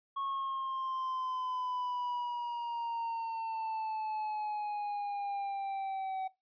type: exponential sweep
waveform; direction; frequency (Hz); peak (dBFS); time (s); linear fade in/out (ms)
triangle; down; 1100 to 757; -32; 0.16-6.28; 10
effects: noise-tail reverb RT60 0.2 s tail -19 dB re dry + resampled to 11025 Hz

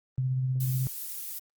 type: tone with tremolo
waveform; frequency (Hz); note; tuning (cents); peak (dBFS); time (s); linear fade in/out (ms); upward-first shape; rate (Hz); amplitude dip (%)
sine; 129.6; C3; -16; -24; 0.18-0.87; 0; sine; 16; 25
type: noise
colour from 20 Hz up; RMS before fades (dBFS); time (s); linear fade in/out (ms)
violet; -37; 0.6-1.39; 5
effects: Opus 32 kbps

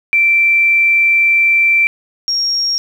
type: tone pair in turn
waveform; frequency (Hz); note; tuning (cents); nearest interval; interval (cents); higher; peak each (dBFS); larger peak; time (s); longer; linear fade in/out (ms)
sine; 2344 / 5575; D7 / F8; -4 / -4; octave + minor third; 1500; second; -8 / -13; first; 0.13-1.87 / 2.28-2.78; first; 0
effects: 7-bit

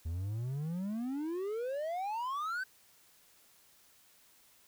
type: exponential sweep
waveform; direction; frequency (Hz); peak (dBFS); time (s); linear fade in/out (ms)
triangle; up; 77.78 to 1568; -32; 0.05-2.64; 10
effects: white hiss -64 dBFS RMS until 4.67 s

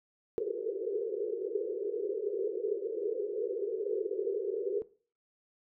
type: band-pass noise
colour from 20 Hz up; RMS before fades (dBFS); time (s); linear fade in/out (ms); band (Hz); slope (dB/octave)
white; -34; 0.38-4.82; 0; 370 to 480; 96
effects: noise-tail reverb RT60 0.4 s tail -18 dB re dry

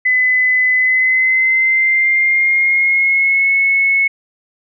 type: tone with pitch glide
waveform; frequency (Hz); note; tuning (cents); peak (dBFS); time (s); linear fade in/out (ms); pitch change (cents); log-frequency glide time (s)
sine; 2013 to 2195; B6 to C#7; +33 to -18; -10; 0.05-4.08; 10; +149; 0.74-3.51
effects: none

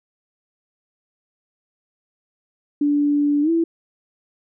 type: tone with pitch glide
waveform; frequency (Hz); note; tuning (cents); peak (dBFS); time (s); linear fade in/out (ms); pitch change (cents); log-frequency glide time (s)
sine; 290.6 to 331.9; D4 to E4; -18 to +12; -15; 2.81-3.64; 5; +230; 3.42-3.5
effects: none

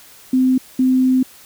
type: tone bursts at uneven times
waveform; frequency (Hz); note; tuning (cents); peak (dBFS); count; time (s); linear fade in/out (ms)
sine; 257.9; C4; -25; -11; 2; 0.33-0.58 / 0.79-1.23; 5
effects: white hiss -44 dBFS RMS until 1.45 s

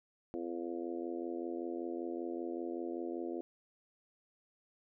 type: harmonic tone with a mistuned harmonic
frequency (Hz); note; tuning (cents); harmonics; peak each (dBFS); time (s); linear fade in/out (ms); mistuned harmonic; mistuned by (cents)
85.2; F2; -42; 3 / 4 / 5 / 6 / 7 / 8; -44 / -39 / -46 / -47 / -51 / -51; 0.34-3.41; 0; 8; +55
effects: none

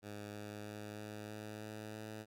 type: tone with pitch steps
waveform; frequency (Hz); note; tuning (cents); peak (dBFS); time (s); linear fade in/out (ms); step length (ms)
10% pulse; 103.83 / 104.55 / 105.28 / 106.01 / 106.75 / 107.49 / 108.24; G#2 / G#2 / G#2 / G#2 / G#2 / A2 / A2; 0 / +12 / +24 / +36 / +48 / -40 / -28; -37; 0.02-2.26; 50; 320
effects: none

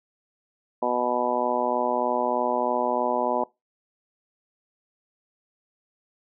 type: harmonic tone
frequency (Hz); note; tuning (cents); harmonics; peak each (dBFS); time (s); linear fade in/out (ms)
123.2; B2; -4; 2 / 3 / 4 / 5 / 6 / 7 / 8; -32 / -31 / -30 / -27 / -31 / -29 / -29; 0.82-3.44; 5
effects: noise-tail reverb RT60 0.2 s tail -22 dB re dry

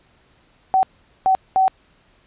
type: tone bursts at uneven times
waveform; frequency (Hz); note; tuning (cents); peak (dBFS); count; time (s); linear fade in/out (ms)
sine; 760; F#5; +46; -12; 3; 0.74-0.83 / 1.26-1.35 / 1.56-1.68; 0
effects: pink hiss -57 dBFS RMS until 2.26 s + resampled to 8000 Hz

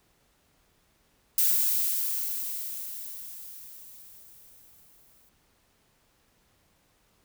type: noise with exponential decay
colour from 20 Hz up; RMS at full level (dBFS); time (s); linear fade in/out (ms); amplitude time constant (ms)
violet; -22; 1.38-5.29; 2; 850
effects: pink hiss -67 dBFS RMS until 7.24 s

